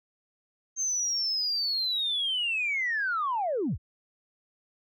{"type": "linear sweep", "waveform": "sine", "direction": "down", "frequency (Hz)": [6370, 35.62], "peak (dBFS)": -25, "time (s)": [0.76, 3.78], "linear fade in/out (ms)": 50, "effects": ["tanh soft clip ceiling -21 dBFS"]}